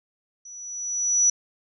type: tone with level ramp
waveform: sine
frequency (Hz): 5900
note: F#8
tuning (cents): -6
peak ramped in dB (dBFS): -40 to -14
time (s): 0.45-1.3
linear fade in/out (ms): 5
effects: none